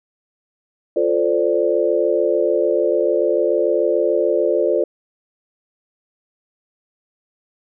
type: chord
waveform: sine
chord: D minor seventh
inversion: first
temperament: equal with one note detuned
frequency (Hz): 349.2 / 440 / 520.5 / 587.3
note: F4 / A4 / C5 / D5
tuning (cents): 0 / 0 / -9 / 0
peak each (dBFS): -20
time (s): 0.96-4.84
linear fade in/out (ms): 5
effects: none